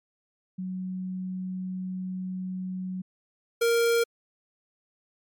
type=tone pair in turn; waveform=sine / square; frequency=185.3 / 466.1 Hz; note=F#3 / A#4; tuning=+3 / 0 cents; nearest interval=octave + major third; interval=1597 cents; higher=second; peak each=-30 / -21 dBFS; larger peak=second; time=0.58-3.02 / 3.61-4.04 s; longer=first; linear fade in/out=10 ms; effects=MP3 96 kbps